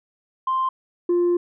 sine tone pair in turn, 1046.5 / 350 Hz, C6 / F4, 0 / +4 cents, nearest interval octave + perfect fifth, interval 1896 cents, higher first, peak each -18 / -14 dBFS, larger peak second, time 0.47-0.69 / 1.09-1.37 s, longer second, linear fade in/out 5 ms, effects tanh soft clip ceiling -15 dBFS

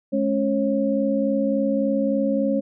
sine tone cluster, 212.6 / 276.1 / 544 Hz, G#3 / C#4 / C#5, +41 / -7 / -33 cents, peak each -23 dBFS, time 0.12-2.61 s, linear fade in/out 20 ms, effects none

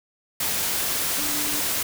sine tone in noise, 293.7 Hz, D4, in tune, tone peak -34 dBFS, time 1.18-1.6 s, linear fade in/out 5 ms, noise white, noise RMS -25 dBFS, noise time 0.4-1.83 s, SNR -12 dB, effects none

